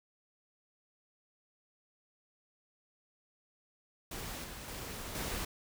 pink noise with level steps, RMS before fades -42 / -46 / -43 / -38 dBFS, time 4.11-5.45 s, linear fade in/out 5 ms, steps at 4.44 / 4.68 / 5.15 s, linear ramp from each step 2 ms, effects none

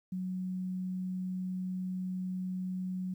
sine tone, 184.6 Hz, F#3, 4 cents flat, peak -33 dBFS, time 0.12-3.14 s, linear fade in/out 5 ms, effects 11-bit

